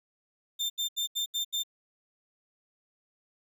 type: tone bursts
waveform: 35% pulse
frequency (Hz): 3591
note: A7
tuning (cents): +35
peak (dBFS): -26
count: 6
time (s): 0.59-1.635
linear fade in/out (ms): 20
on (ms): 110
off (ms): 77
effects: none